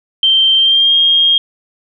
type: tone with pitch glide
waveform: sine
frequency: 3136 to 3235 Hz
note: G7 to G#7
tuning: 0 to -46 cents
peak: -7 dBFS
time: 0.23-1.38 s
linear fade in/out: 2 ms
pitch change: +54 cents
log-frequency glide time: 0.57-0.95 s
effects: none